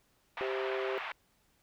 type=band-pass noise; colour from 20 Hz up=pink; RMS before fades=-40 dBFS; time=0.37-1.12 s; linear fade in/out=2 ms; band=790 to 2800 Hz; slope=24 dB/octave
type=harmonic tone; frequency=130.81 Hz; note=C3; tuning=in tune; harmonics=3 / 4 / 5; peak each=-34 / -39 / -42 dBFS; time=0.41-0.98 s; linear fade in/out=0 ms
effects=pink hiss -71 dBFS RMS until 1.62 s